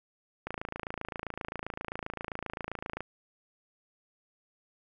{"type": "click train", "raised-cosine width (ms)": 0.5, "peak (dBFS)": -20, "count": 71, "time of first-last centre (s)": [0.47, 3.006], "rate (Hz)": 27.6, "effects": []}